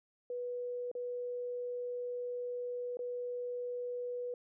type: tone with dropouts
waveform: sine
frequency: 490 Hz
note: B4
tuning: 14 cents flat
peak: -36 dBFS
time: 0.3-4.34 s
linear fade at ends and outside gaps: 2 ms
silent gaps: 0.915-0.951 / 2.971-2.991 s
effects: none